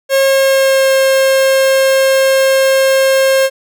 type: tone with pitch glide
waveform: 45% pulse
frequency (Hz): 541 to 534.5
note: C#5 to C5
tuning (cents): -42 to +37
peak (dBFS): -8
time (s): 0.09-3.5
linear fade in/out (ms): 50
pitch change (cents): -21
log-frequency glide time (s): 0.24-0.92
effects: none